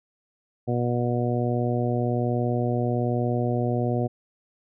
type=harmonic tone; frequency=121.2 Hz; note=B2; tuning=32 cents flat; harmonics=1 / 2 / 3 / 4 / 5 / 6; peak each=-25 / -28 / -30 / -31 / -32 / -33 dBFS; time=0.67-4.08 s; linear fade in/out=20 ms; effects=none